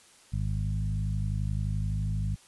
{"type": "harmonic tone with a mistuned harmonic", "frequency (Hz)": 51.91, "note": "G#1", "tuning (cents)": 0, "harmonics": [1, 2, 3, 4], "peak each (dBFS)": [-31, -30, -34, -42], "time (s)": [0.32, 2.36], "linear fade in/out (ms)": 20, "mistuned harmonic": 1, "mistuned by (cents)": 28, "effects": ["white hiss -57 dBFS RMS until 2.47 s", "resampled to 24000 Hz"]}